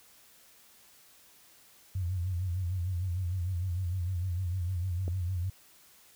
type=tone with vibrato; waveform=sine; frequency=90.3 Hz; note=F#2; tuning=42 cents flat; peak=-29 dBFS; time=1.95-5.5 s; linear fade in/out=5 ms; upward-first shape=sine; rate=6.6 Hz; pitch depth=97 cents each way
type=click; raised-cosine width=2 ms; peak=-26 dBFS; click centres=5.08 s
effects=white hiss -59 dBFS RMS until 6.15 s